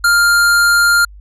square tone, 1400 Hz, F6, 4 cents sharp, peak -9 dBFS, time 0.04-1.05 s, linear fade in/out 5 ms, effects added 50 Hz sine -34 dBFS peak until 1.2 s + resampled to 32000 Hz

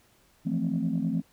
sine chord, F major seventh, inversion third, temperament equal, 164.81 / 174.61 / 220 / 261.6 Hz, E3 / F3 / A3 / C4, 0 / 0 / 0 / 0 cents, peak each -30 dBFS, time 0.45-1.22 s, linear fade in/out 20 ms, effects tanh soft clip ceiling -18 dBFS + pink hiss -63 dBFS RMS until 1.32 s

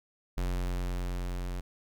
square tone with level ramp, 44.84 Hz, F1, 46 cents sharp, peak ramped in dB -29 to -34 dBFS, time 0.37-1.61 s, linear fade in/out 10 ms, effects none

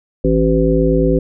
harmonic tone with a mistuned harmonic, 54.4 Hz, A1, 19 cents flat, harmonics 1 / 3 / 5 / 7 / 9, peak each -17 / -17 / -17 / -17 / -17 dBFS, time 0.24-1.19 s, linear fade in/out 5 ms, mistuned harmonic 9, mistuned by +48 cents, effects none

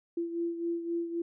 sine beating tone pair, 338.4 / 342.2 Hz, E4 / F4, +45 / -35 cents, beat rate 3.8 Hz, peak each -31 / -38 dBFS, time 0.17-1.22 s, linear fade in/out 5 ms, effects none

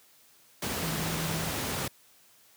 sine tone in noise, 162.2 Hz, E3, 28 cents flat, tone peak -33 dBFS, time 0.82-1.5 s, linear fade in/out 5 ms, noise pink, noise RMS -32 dBFS, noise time 0.62-1.88 s, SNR -4 dB, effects white hiss -60 dBFS RMS until 2.56 s + high-pass 80 Hz 12 dB/octave

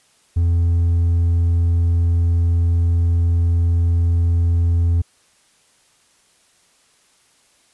sine tone with hard clipping, 85.2 Hz, F2, 42 cents flat, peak -14 dBFS, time 0.36-5.02 s, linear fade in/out 10 ms, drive 2 dB, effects white hiss -57 dBFS RMS until 7.73 s + resampled to 24000 Hz

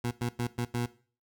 20% pulse tone bursts at uneven times, 120 Hz, B2, 49 cents flat, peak -24 dBFS, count 5, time 0.04-0.11 / 0.21-0.29 / 0.39-0.47 / 0.58-0.65 / 0.74-0.86 s, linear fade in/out 5 ms, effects noise-tail reverb RT60 0.4 s tail -17 dB re dry

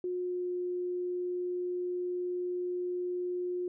sine tone with pitch glide, 360.6 to 358.1 Hz, F#4 to F4, -45 to +43 cents, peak -31 dBFS, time 0.04-3.68 s, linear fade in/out 2 ms, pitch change -12 cents, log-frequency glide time 0.16-0.51 s, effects none

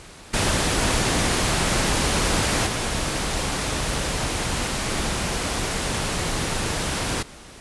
pink noise with level steps, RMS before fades -21 / -25 dBFS, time 0.33-7.23 s, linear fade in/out 10 ms, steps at 2.66 s, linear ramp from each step 10 ms, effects pink hiss -43 dBFS RMS until 7.6 s + resampled to 24000 Hz

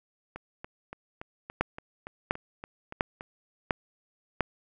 two click trains, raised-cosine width 0.5 ms, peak -9 / -24 dBFS, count 5 / 11, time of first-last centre 1.61-4.407 / 0.36-3.209 s, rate 1.43 / 3.51 Hz, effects none

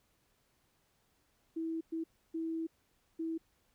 sine tone bursts at uneven times, 325.7 Hz, E4, 21 cents flat, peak -34 dBFS, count 4, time 1.56-1.81 / 1.92-2.04 / 2.34-2.67 / 3.19-3.38 s, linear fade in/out 10 ms, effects pink hiss -74 dBFS RMS until 3.74 s

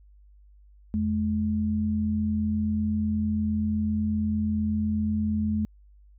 sine tone pair together, 85.4 / 213.7 Hz, F2 / G#3, -38 / +50 cents, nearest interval octave + major third, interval 1588 cents, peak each -29 / -24 dBFS, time 0.94-5.65 s, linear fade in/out 0 ms, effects added 50 Hz sine -51 dBFS peak until 6.18 s

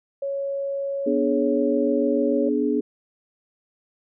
sine tone, 554.4 Hz, C#5, in tune, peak -24 dBFS, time 0.22-2.49 s, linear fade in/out 5 ms
sine chord, G# diminished, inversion first, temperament equal with one note detuned, 246.9 / 293.7 / 421.1 Hz, B3 / D4 / G#4, 0 / 0 / +24 cents, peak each -24 / -23 / -24 dBFS, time 1.06-2.81 s, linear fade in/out 10 ms
effects none

